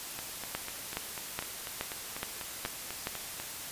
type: two click trains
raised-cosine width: 0.3 ms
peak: -22 / -16 dBFS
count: 14 / 7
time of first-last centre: 0.19-3.4 / 0.55-3.071 s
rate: 4.05 / 2.38 Hz
effects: white hiss -41 dBFS RMS until 3.71 s + resampled to 32000 Hz